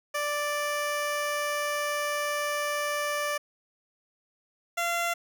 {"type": "tone pair in turn", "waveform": "15% pulse", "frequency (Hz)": [587.3, 686.5], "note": ["D5", "F5"], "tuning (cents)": [0, -30], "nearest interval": "minor third", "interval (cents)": 270, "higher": "second", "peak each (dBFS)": [-21, -20], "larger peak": "second", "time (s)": [[0.14, 3.38], [4.77, 5.14]], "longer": "first", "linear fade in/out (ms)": 10, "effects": []}